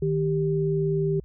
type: tone pair together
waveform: sine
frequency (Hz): 155.56 / 392.2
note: D#3 / G4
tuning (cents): 0 / +1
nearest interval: octave + major third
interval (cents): 1601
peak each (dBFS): -24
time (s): 0.02-1.2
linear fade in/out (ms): 5
effects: added 60 Hz sine -44 dBFS peak until 1.24 s